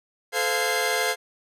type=tone cluster; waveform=sawtooth; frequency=436.8 / 514 / 699 / 1634 / 2084 Hz; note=A4 / C5 / F5 / G#6 / C7; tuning=-13 / -31 / +1 / -29 / -7 cents; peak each=-25 dBFS; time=0.32-1.16 s; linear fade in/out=50 ms; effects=resampled to 32000 Hz